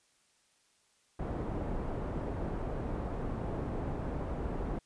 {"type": "low-pass noise", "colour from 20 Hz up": "pink", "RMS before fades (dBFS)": -36, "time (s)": [1.19, 4.79], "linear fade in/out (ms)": 5, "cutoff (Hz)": 750, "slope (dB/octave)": 12, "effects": ["white hiss -70 dBFS RMS until 4.85 s", "resampled to 22050 Hz"]}